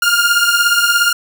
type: beating tone pair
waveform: sawtooth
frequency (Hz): 1401 / 1418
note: F6 / F6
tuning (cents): +5 / +26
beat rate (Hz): 17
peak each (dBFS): -10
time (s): 0.02-1.13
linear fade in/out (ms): 5
effects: none